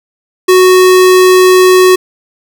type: tone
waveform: square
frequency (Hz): 369.4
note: F#4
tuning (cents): -3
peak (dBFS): -3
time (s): 0.48-1.96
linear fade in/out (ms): 10
effects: none